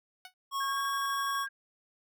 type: tone with exponential decay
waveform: 10% pulse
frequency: 740 Hz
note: F#5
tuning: in tune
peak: -33 dBFS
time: 0.25-0.34 s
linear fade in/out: 2 ms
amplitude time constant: 18 ms
type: tone with pitch glide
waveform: square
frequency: 1099 to 1112.4 Hz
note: C#6 to C#6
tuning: -15 to +6 cents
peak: -31 dBFS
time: 0.51-1.47 s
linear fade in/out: 50 ms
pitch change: +21 cents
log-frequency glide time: 0.66-0.79 s
type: tone with tremolo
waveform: sine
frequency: 1613 Hz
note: G6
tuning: 49 cents sharp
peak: -35 dBFS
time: 0.6-1.49 s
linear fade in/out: 10 ms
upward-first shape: square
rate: 12 Hz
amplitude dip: 40%
effects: none